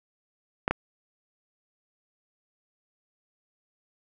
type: clicks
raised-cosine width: 0.5 ms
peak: -9 dBFS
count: 2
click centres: 0.679 / 0.71 s
effects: none